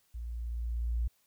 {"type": "tone with level ramp", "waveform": "sine", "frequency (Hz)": 58.27, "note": "A#1", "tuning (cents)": 0, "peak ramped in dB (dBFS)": [-37, -27], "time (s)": [0.14, 1.08], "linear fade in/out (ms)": 10, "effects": ["white hiss -71 dBFS RMS until 1.26 s"]}